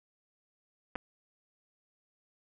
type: clicks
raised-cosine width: 0.5 ms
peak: -21 dBFS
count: 2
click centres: 0.955 / 0.959 s
effects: none